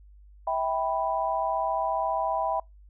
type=chord; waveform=sine; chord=E minor; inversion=none; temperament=equal with one note detuned; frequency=649.4 / 784 / 987.8 Hz; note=E5 / G5 / B5; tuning=-26 / 0 / 0 cents; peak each=-29 dBFS; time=0.47-2.6 s; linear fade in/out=5 ms; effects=noise-tail reverb RT60 0.2 s tail -26 dB re dry + added 50 Hz sine -49 dBFS peak until 2.89 s